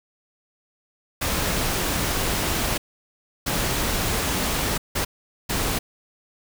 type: noise bursts at uneven times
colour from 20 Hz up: pink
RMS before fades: -24 dBFS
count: 4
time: 1.21-2.78 / 3.46-4.78 / 4.95-5.05 / 5.49-5.79 s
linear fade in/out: 10 ms
effects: none